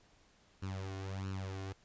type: tone with flanger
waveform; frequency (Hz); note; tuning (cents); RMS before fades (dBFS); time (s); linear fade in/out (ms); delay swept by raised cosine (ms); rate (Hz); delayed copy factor
sawtooth; 96; G2; -36; -41; 0.62-1.73; 10; 0.71 to 2.81; 1.5; +0.75
effects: pink hiss -67 dBFS RMS until 1.84 s + resampled to 16000 Hz